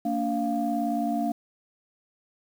sine tone cluster, 228.2 / 286.8 / 698 Hz, A#3 / D4 / F5, -37 / -41 / -1 cents, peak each -28 dBFS, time 0.05-1.32 s, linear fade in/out 5 ms, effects tanh soft clip ceiling -14 dBFS + 8-bit

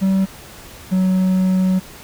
triangle tone pair in turn, 191.8 / 186.45 Hz, G3 / F#3, -37 / +14 cents, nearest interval unison, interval 49 cents, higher first, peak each -11 dBFS, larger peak neither, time 0.01-0.26 / 0.91-1.8 s, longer second, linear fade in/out 20 ms, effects pink hiss -39 dBFS RMS until 2.03 s

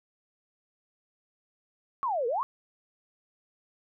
sine exponential two-way sweep, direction down then up, 1152 to 444.3 to 1152 Hz, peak -26 dBFS, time 2.03-2.43 s, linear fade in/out 0 ms, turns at 2.27 s, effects none

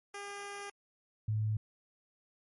10% pulse / sine tone pair in turn, 403.6 / 107.83 Hz, G#4 / A2, -49 / -34 cents, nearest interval octave + major seventh, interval 2285 cents, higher first, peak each -33 / -29 dBFS, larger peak second, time 0.14-0.7 / 1.28-1.57 s, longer first, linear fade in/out 5 ms, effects MP3 48 kbps

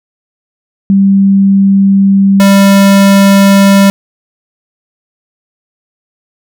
sine / square tone pair in turn, 196 / 197.25 Hz, G3 / G3, 0 / +11 cents, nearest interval unison, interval 11 cents, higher second, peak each -3 dBFS, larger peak neither, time 0.9-2.4 / 2.4-3.9 s, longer neither, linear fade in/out 0 ms, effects none

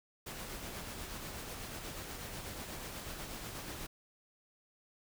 pink noise with tremolo, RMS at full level -43 dBFS, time 0.26-3.87 s, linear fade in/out 10 ms, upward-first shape sine, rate 8.2 Hz, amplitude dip 30%, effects none

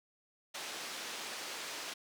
white band-pass noise, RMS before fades -43 dBFS, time 0.54-1.94 s, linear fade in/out 10 ms, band 270 to 5300 Hz, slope 12 dB/octave, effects none

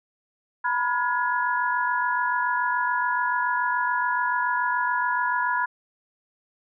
sine tone cluster, 943 / 990 / 1430 / 1681 Hz, A#5 / B5 / F6 / G#6, +20 / +4 / +41 / +20 cents, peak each -33 / -24 / -28 / -28 dBFS, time 0.64-5.66 s, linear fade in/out 10 ms, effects none

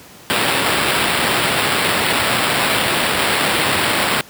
violet noise with sample-and-hold, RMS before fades -17 dBFS, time 0.3-4.21 s, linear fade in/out 0 ms, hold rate 6300 Hz, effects pink hiss -41 dBFS RMS until 4.29 s + high-pass 100 Hz 12 dB/octave

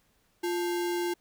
sine tone with sample-and-hold, 349.2 Hz, F4, in tune, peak -27 dBFS, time 0.43-1.14 s, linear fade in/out 10 ms, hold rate 1225 Hz, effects pink hiss -69 dBFS RMS until 1.2 s

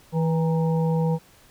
harmonic tone with a mistuned harmonic, 162.6 Hz, E3, 23 cents flat, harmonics 1 / 3 / 5 / 6, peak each -20 / -27 / -35 / -35 dBFS, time 0.12-1.19 s, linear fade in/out 50 ms, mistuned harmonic 6, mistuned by -80 cents, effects pink hiss -54 dBFS RMS until 1.5 s

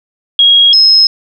sine tone pair in turn, 3289 / 5154 Hz, G#7 / E8, -18 / -40 cents, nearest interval minor sixth, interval 778 cents, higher second, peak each -3 dBFS, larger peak neither, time 0.39-0.73 / 0.73-1.07 s, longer neither, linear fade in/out 2 ms, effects none

